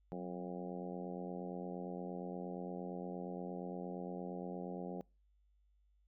harmonic tone with a mistuned harmonic, 88.6 Hz, F2, 25 cents sharp, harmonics 2 / 3 / 4 / 5 / 6 / 7 / 8 / 9, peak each -44 / -50 / -49 / -49 / -50 / -54 / -53 / -54 dBFS, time 0.12-5.01 s, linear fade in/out 0 ms, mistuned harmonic 2, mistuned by +47 cents, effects noise-tail reverb RT60 0.3 s tail -26 dB re dry + added 50 Hz sine -69 dBFS peak until 6.07 s

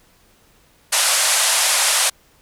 white band-pass noise, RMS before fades -17 dBFS, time 0.92-2.1 s, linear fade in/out 10 ms, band 550 to 11000 Hz, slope 48 dB/octave, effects pink hiss -55 dBFS RMS until 2.41 s

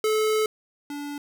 square tone pair in turn, 432.8 / 288.9 Hz, A4 / D4, -29 / -28 cents, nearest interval perfect fifth, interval 699 cents, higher first, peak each -21 / -32 dBFS, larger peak first, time 0.04-0.46 / 0.9-1.18 s, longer first, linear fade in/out 2 ms, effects none

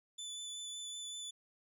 25% pulse tone with vibrato, 3492 Hz, A7, 14 cents flat, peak -38 dBFS, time 0.18-1.31 s, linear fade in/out 10 ms, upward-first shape sine, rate 5.3 Hz, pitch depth 12 cents each way, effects none

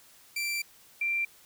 sawtooth / sine tone pair in turn, 2349 / 2361 Hz, D7 / D7, 0 / +9 cents, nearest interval unison, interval 9 cents, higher second, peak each -26 dBFS, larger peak neither, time 0.36-0.62 / 1.01-1.25 s, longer first, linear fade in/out 5 ms, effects white hiss -57 dBFS RMS until 1.45 s

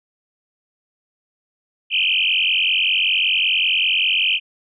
sine tone with frequency modulation, 2794 Hz, F7, in tune, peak -15 dBFS, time 1.9-4.4 s, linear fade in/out 50 ms, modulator 45.2 Hz, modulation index 7.9, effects none

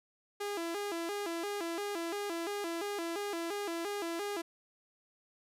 sawtooth tone with vibrato, 370 Hz, F#4, in tune, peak -31 dBFS, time 0.4-4.42 s, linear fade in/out 10 ms, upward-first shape square, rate 2.9 Hz, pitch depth 170 cents each way, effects resampled to 32000 Hz

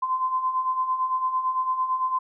sine beating tone pair, 1025 / 1033.9 Hz, C6 / C6, -36 / -21 cents, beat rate 8.9 Hz, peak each -30 / -23 dBFS, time 0.02-2.19 s, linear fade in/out 10 ms, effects none

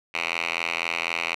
5% pulse tone with band-pass filter, 84 Hz, E2, 33 cents sharp, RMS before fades -28 dBFS, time 0.14-1.35 s, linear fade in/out 5 ms, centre 2400 Hz, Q 2.5, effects none

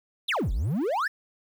triangle exponential two-way sweep, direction down then up, 4186 to 40.25 to 1859 Hz, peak -22 dBFS, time 0.28-1.08 s, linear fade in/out 10 ms, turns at 0.52 s, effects 9-bit

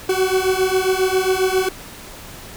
40% pulse beating tone pair, 371.9 / 379.3 Hz, F#4 / F#4, +9 / +43 cents, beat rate 7.4 Hz, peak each -18 dBFS, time 0.09-1.69 s, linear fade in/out 5 ms, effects pink hiss -37 dBFS RMS until 2.56 s

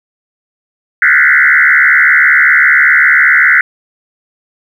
sine tone with frequency modulation, 1749 Hz, A6, 11 cents flat, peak -4 dBFS, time 1.02-3.61 s, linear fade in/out 2 ms, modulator 72.6 Hz, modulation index 4.5, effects 7-bit

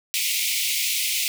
pink high-pass noise, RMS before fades -24 dBFS, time 0.14-1.28 s, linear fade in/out 0 ms, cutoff 2100 Hz, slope 96 dB/octave, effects none

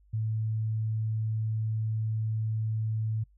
sine tone, 110 Hz, A2, in tune, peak -27 dBFS, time 0.13-3.24 s, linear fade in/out 10 ms, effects noise-tail reverb RT60 0.1 s tail -26 dB re dry + added 50 Hz sine -58 dBFS peak until 3.37 s

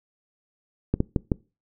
clicks, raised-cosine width 3 ms, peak -8 dBFS, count 4, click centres 0.94 / 1.004 / 1.162 / 1.318 s, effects noise-tail reverb RT60 0.3 s tail -23 dB re dry

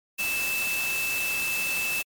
sine tone in noise, 2635 Hz, E7, 1 cent flat, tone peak -26 dBFS, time 0.18-2.03 s, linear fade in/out 20 ms, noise white, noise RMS -32 dBFS, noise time 0.18-2.03 s, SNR +3 dB, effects MP3 96 kbps

